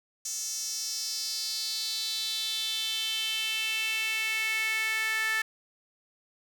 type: tone with high-pass filter sweep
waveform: sawtooth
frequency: 440.1 Hz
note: A4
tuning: in tune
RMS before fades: -31 dBFS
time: 0.25-5.42 s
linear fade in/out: 5 ms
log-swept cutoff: 6300 to 1800 Hz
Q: 4.6
effects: none